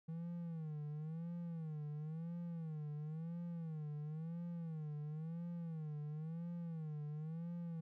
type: tone with vibrato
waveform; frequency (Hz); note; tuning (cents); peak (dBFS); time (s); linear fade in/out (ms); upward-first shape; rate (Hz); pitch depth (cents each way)
triangle; 160; D#3; +49; -40; 0.08-7.81; 10; sine; 0.97; 130
effects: none